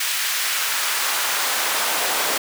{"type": "noise with high-pass filter sweep", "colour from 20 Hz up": "pink", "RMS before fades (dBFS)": -22, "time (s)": [0, 2.38], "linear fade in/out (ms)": 5, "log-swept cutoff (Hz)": [2000, 570], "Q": 0.86, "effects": []}